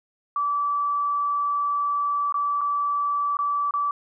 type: tone with dropouts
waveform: sine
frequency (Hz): 1156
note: D6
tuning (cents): -28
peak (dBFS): -21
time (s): 0.36-3.91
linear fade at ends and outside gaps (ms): 2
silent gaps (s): 2.324-2.342 / 2.61-2.614 / 3.37-3.389 / 3.709-3.738
effects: none